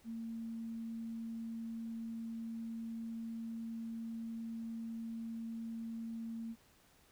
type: tone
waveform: sine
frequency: 227.5 Hz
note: A#3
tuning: 42 cents flat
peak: -40 dBFS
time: 0.04-6.56 s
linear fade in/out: 50 ms
effects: pink hiss -67 dBFS RMS until 7.11 s